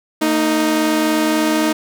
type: tone pair together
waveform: sawtooth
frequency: 227.3 / 311.1 Hz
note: A#3 / D#4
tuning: -43 / 0 cents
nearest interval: perfect fourth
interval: 543 cents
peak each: -17 / -11 dBFS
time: 0.21-1.73 s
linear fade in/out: 10 ms
effects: none